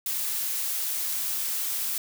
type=noise; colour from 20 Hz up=blue; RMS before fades=-29 dBFS; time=0.06-1.98 s; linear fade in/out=2 ms; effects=none